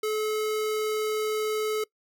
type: tone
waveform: square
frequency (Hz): 430.3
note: A4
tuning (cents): -39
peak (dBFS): -26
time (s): 0.03-1.84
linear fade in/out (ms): 5
effects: noise-tail reverb RT60 0.1 s tail -23 dB re dry